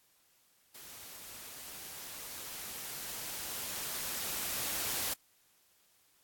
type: noise with level ramp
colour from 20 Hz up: white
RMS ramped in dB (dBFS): -50 to -34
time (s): 0.74-5.14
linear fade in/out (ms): 10
effects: white hiss -69 dBFS RMS until 6.23 s + AAC 64 kbps